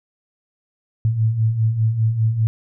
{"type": "beating tone pair", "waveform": "sine", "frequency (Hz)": [107.9, 112.9], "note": ["A2", "A2"], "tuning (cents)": [-33, 45], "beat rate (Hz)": 5, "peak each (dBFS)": [-23, -16], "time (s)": [1.05, 2.47], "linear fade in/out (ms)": 0, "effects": []}